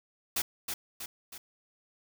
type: noise with echo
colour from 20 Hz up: white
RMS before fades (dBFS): -30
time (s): 0.36-0.42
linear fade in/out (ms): 5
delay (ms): 320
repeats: 3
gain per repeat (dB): -5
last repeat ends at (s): 1.38
effects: none